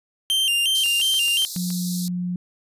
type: tone with vibrato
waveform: 45% pulse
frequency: 2961 Hz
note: F#7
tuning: 1 cent sharp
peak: -18 dBFS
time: 0.3-1.45 s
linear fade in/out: 0 ms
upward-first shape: square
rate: 2.8 Hz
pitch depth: 99 cents each way
type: high-pass noise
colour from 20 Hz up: pink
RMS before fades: -32 dBFS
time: 0.75-2.08 s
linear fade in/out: 0 ms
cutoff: 3800 Hz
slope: 96 dB/octave
type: click train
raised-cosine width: 0.2 ms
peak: -22 dBFS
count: 7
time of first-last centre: 0.86-1.704 s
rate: 7.11 Hz
type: tone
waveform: sine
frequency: 178.6 Hz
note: F3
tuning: 39 cents sharp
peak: -23 dBFS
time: 1.56-2.36 s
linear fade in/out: 2 ms
effects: resampled to 32000 Hz